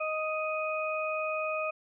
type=harmonic tone; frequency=624 Hz; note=D#5; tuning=5 cents sharp; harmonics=1 / 2 / 4; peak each=-32 / -35 / -35 dBFS; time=0-1.71 s; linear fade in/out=10 ms; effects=none